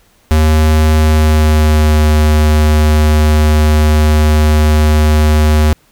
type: tone with pitch glide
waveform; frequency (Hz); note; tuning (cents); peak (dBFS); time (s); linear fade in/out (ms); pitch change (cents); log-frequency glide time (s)
square; 77.78 to 76.44; D#2 to D#2; 0 to -30; -7; 0.31-5.73; 0; -30; 0.97-2.03
effects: pink hiss -51 dBFS RMS until 5.91 s